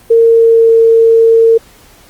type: tone with pitch glide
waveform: sine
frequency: 458.7 to 454.7 Hz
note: A#4 to A#4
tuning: -28 to -43 cents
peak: -3 dBFS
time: 0.1-1.58 s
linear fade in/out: 10 ms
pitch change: -15 cents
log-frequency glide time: 0.24-0.74 s
effects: pink hiss -42 dBFS RMS until 2.09 s + Opus 32 kbps